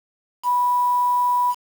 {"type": "tone with quantisation", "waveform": "sine", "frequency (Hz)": 983, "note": "B5", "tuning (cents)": -8, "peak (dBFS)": -16, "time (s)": [0.43, 1.55], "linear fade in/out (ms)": 50, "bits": 6, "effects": []}